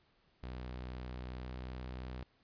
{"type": "tone with pitch glide", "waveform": "sawtooth", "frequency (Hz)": [62.4, 62.98], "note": ["B1", "B1"], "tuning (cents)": [19, 35], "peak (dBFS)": -38, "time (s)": [0.43, 2.23], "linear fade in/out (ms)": 0, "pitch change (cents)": 16, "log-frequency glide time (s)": [1.41, 1.47], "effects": ["pink hiss -72 dBFS RMS until 2.43 s", "resampled to 11025 Hz"]}